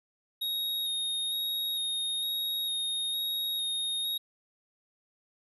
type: tone with vibrato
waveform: square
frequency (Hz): 3740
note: A#7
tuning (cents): +5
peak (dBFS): -30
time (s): 0.41-4.18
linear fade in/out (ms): 10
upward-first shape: square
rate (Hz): 1.1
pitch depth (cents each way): 13
effects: none